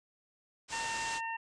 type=low-pass noise; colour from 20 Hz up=white; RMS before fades=-41 dBFS; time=0.68-1.21 s; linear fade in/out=50 ms; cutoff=8400 Hz; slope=48 dB/octave
type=harmonic tone; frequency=910 Hz; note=A#5; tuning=42 cents flat; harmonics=1 / 2 / 3; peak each=-37 / -40 / -42 dBFS; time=0.72-1.37 s; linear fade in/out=10 ms
effects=resampled to 22050 Hz